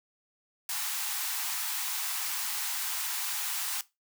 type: high-pass noise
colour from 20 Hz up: white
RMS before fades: -33 dBFS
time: 0.69-3.81 s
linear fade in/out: 2 ms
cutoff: 740 Hz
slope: 96 dB/octave
effects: noise-tail reverb RT60 0.2 s tail -17 dB re dry